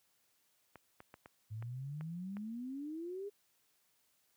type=clicks; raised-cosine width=0.5 ms; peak=-36 dBFS; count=7; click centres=0.757 / 1.004 / 1.141 / 1.259 / 1.625 / 2.01 / 2.369 s
type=exponential sweep; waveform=sine; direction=up; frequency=104.8 to 415.3 Hz; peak=-40 dBFS; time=1.5-3.3 s; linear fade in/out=20 ms
effects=white hiss -75 dBFS RMS until 4.36 s + high-pass 60 Hz 12 dB/octave